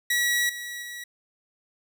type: tone with level steps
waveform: sawtooth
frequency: 1928 Hz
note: B6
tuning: 42 cents flat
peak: -18 / -30 / -32 dBFS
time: 0.1-1.04 s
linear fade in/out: 5 ms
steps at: 0.49 / 0.82 s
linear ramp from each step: 5 ms
effects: none